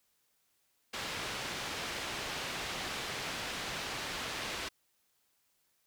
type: low-pass noise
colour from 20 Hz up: white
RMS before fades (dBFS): -39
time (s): 0.93-4.69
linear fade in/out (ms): 10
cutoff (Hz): 3700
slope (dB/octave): 12
effects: white hiss -75 dBFS RMS until 5.86 s